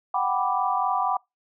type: chord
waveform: sine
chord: G major seventh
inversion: third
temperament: equal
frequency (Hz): 740 / 784 / 987.8 / 1174.7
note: F#5 / G5 / B5 / D6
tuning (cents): 0 / 0 / 0 / 0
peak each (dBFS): -27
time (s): 0.14-1.17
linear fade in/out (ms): 5
effects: noise-tail reverb RT60 0.2 s tail -25 dB re dry